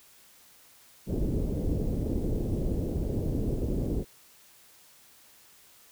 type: low-pass noise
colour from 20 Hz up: pink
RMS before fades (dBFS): -29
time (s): 1.06-4.05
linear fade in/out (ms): 50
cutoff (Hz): 450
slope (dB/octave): 24
effects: white hiss -57 dBFS RMS until 5.91 s